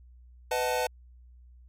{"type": "chord", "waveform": "square", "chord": "B dominant seventh", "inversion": "none", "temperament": "equal with one note detuned", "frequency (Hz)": [499.9, 622.3, 740, 880], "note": ["B4", "D#5", "F#5", "A5"], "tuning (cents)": [21, 0, 0, 0], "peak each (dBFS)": [-30, -34, -35, -32], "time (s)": [0.51, 0.87], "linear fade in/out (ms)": 5, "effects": ["added 61 Hz sine -50 dBFS peak until 1.68 s", "MP3 64 kbps"]}